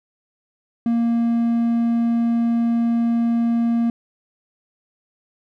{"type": "tone", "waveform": "triangle", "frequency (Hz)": 233.1, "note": "A#3", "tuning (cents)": 0, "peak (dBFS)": -14, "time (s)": [0.86, 3.9], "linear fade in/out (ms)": 2, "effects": []}